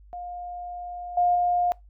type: tone with level steps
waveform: sine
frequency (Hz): 709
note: F5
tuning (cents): +26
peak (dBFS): -33 / -18 / -20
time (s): 0.13-1.72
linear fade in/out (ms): 0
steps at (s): 1.17 / 1.35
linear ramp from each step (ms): 5
effects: noise-tail reverb RT60 0.2 s tail -23 dB re dry + added 50 Hz sine -48 dBFS peak until 1.89 s